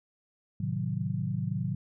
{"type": "chord", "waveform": "sine", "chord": "A diminished seventh", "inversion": "none", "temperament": "equal with one note detuned", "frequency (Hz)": [110, 131.65, 155.56, 185], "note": ["A2", "C3", "Eb3", "Gb3"], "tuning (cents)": [0, 11, 0, 0], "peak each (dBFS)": -34, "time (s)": [0.6, 1.75], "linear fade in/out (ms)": 5, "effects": []}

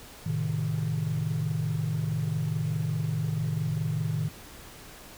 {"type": "chord", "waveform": "sine", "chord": "A diminished", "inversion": "none", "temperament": "equal", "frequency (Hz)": [110, 130.81, 155.56], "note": ["A2", "C3", "Eb3"], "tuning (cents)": [0, 0, 0], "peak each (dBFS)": [-30, -32, -27], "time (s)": [0.26, 4.29], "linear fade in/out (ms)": 5, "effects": ["tanh soft clip ceiling -21 dBFS", "pink hiss -47 dBFS RMS until 5.17 s"]}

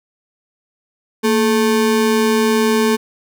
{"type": "ring-modulated tone", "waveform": "square", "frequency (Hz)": 330, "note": "E4", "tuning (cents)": 2, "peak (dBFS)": -10, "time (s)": [1.23, 2.97], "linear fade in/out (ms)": 20, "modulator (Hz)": 101, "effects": []}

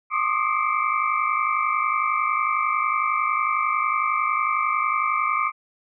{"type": "tone cluster", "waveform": "sine", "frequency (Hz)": [1074, 1196, 1247, 2117, 2310], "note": ["C6", "D6", "D#6", "C7", "D7"], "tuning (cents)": [45, 31, 3, 20, -29], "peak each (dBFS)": [-27, -24, -25, -32, -28], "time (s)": [0.1, 5.52], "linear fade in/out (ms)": 50, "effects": []}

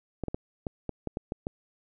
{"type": "clicks", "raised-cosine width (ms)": 2, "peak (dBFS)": -18, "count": 9, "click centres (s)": [0.237, 0.283, 0.345, 0.668, 0.893, 1.073, 1.171, 1.321, 1.469], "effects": []}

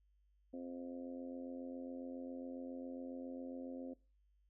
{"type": "harmonic tone", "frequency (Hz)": 87.31, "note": "F2", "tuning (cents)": 0, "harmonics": [3, 4, 5, 6, 7, 8], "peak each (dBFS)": [-45, -55, -60, -51, -59, -63], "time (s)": [0.53, 3.94], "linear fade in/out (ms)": 10, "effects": ["noise-tail reverb RT60 0.3 s tail -21 dB re dry", "added 50 Hz sine -70 dBFS peak until 4.49 s"]}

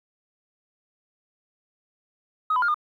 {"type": "tone with pitch steps", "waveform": "sine", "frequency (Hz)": [1260, 1001, 1408, 1214], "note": ["D#6", "B5", "F6", "D#6"], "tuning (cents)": [21, 23, 14, -43], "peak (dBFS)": -18, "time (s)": [2.5, 2.744], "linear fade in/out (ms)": 5, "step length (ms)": 61, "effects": ["tanh soft clip ceiling -16 dBFS", "10-bit"]}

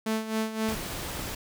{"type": "tone with tremolo", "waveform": "sawtooth", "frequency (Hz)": 220, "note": "A3", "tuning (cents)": 0, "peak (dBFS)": -21, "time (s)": [0.06, 0.75], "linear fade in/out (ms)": 5, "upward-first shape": "sine", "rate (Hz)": 3.8, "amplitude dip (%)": 70}
{"type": "noise", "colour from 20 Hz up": "pink", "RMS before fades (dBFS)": -35, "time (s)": [0.68, 1.35], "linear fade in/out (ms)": 5}
{"effects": []}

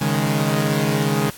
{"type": "chord", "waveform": "sawtooth", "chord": "C# suspended second", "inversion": "none", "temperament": "equal", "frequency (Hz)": [138.59, 155.56, 207.7], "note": ["C#3", "D#3", "G#3"], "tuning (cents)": [0, 0, 0], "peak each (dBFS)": -18, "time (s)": [0.01, 1.3], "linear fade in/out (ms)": 5, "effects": ["white hiss -40 dBFS RMS until 1.37 s", "AAC 64 kbps"]}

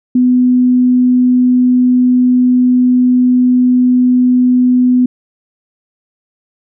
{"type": "tone", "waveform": "sine", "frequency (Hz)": 250, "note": "B3", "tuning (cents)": 21, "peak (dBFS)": -6, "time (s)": [0.15, 5.06], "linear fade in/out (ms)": 5, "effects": []}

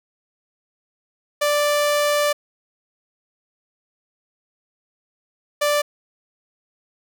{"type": "tone bursts at uneven times", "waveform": "sawtooth", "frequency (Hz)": 587.3, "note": "D5", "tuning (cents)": 0, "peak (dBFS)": -13, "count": 2, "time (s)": [[1.41, 2.33], [5.61, 5.82]], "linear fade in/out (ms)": 10, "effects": []}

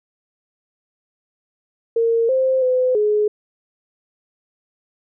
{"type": "tone with pitch steps", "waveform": "sine", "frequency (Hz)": [459.8, 523, 508, 421], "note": ["A#4", "C5", "B4", "G#4"], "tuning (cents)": [-24, -1, 49, 24], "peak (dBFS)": -14, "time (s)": [1.96, 3.28], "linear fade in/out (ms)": 5, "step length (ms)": 330, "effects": []}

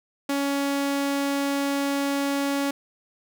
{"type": "tone", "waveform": "sawtooth", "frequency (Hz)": 280, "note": "C#4", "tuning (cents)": 18, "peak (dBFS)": -19, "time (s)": [0.29, 2.71], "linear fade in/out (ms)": 5, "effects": []}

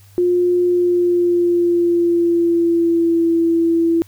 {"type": "tone with pitch glide", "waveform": "sine", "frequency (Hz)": [355.1, 333.2], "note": ["F4", "E4"], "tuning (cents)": [29, 19], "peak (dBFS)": -12, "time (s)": [0.18, 4.02], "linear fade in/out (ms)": 0, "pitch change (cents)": -110, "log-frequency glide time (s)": [0.64, 3.3], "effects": ["added 99 Hz sine -44 dBFS peak until 4.07 s", "white hiss -52 dBFS RMS until 4.07 s"]}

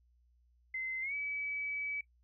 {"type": "tone with pitch glide", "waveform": "sine", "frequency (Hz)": [2062, 2288], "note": ["C7", "D7"], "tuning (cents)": [-26, -46], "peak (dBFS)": -35, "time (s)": [0.74, 2.01], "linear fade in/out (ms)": 5, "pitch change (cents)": 180, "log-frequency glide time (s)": [1.01, 1.14], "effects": ["noise-tail reverb RT60 0.1 s tail -18 dB re dry", "added 60 Hz sine -66 dBFS peak until 2.23 s"]}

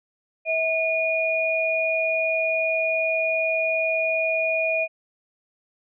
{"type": "tone pair together", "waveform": "sine", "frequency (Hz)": [647.6, 2445], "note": ["E5", "D#7"], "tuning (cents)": [-31, -31], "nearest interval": "octave + major seventh", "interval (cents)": 2300, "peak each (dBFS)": -23, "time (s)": [0.45, 4.88], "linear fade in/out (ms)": 50, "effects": []}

